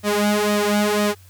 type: tone with flanger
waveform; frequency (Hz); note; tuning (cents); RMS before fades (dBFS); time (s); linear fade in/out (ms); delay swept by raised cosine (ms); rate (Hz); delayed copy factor
sawtooth; 207.7; G#3; 0; -19; 0.03-1.15; 50; 1.6 to 3.5; 2; +0.9
effects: added 93 Hz sine -45 dBFS peak until 1.29 s + white hiss -53 dBFS RMS until 1.29 s